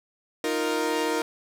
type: chord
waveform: sawtooth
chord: Eb suspended second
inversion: none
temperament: equal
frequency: 311.1 / 349.2 / 466.2 Hz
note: Eb4 / F4 / Bb4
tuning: 0 / 0 / 0 cents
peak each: -25 / -27 / -23 dBFS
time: 0.44-1.22 s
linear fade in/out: 2 ms
effects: low-pass 11000 Hz 12 dB/octave + 8-bit